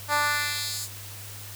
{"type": "tone with high-pass filter sweep", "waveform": "10% pulse", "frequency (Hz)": 293.7, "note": "D4", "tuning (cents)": 0, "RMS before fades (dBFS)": -27, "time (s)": [0.08, 0.89], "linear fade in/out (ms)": 50, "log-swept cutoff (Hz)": [750, 7500], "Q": 1.3, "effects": ["added 101 Hz sine -42 dBFS peak until 1.55 s", "white hiss -42 dBFS RMS until 1.55 s"]}